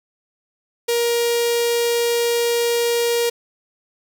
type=tone with notch filter; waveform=sawtooth; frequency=471.8 Hz; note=A#4; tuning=21 cents sharp; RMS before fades=-19 dBFS; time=0.88-3.3 s; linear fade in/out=10 ms; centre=1200 Hz; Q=0.72; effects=none